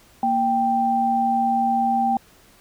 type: tone pair together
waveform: sine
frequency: 233.5 / 785.4 Hz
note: A#3 / G5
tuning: +3 / +3 cents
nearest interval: octave + major sixth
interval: 2100 cents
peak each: -24 / -18 dBFS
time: 0.23-2.17 s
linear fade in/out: 2 ms
effects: pink hiss -53 dBFS RMS until 2.6 s